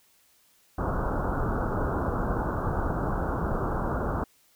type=low-pass noise; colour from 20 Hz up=pink; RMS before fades=-28 dBFS; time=0.78-4.24 s; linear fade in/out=5 ms; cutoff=1500 Hz; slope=96 dB/octave; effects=white hiss -63 dBFS RMS until 4.55 s